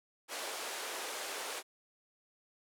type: band-pass noise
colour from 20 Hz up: pink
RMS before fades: -41 dBFS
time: 0.28-1.63 s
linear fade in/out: 50 ms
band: 410 to 12000 Hz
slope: 24 dB/octave
effects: none